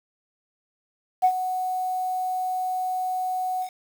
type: tone with ADSR envelope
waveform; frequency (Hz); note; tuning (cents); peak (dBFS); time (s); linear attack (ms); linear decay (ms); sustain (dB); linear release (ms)
sine; 740; F#5; 0; -12; 1.22-3.7; 25; 69; -12; 84
effects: tanh soft clip ceiling -10 dBFS + 7-bit